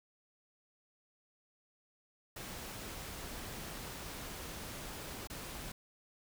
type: noise with dropouts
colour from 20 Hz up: pink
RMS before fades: -45 dBFS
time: 2.36-5.72 s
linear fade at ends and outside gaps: 5 ms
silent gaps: 5.273-5.299 s
effects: none